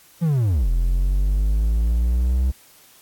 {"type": "linear two-way sweep", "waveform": "triangle", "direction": "down then up", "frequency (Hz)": [174.61, 41.2, 65.1], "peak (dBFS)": -14, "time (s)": [0.21, 2.52], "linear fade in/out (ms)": 20, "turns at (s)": 0.69, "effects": ["white hiss -51 dBFS RMS until 3.01 s", "AAC 64 kbps"]}